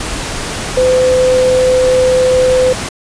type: tone in noise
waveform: sine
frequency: 510 Hz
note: C5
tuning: 44 cents flat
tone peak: -7 dBFS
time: 0.77-2.73 s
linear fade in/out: 5 ms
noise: pink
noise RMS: -20 dBFS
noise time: 0-2.89 s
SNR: +10 dB
effects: resampled to 22050 Hz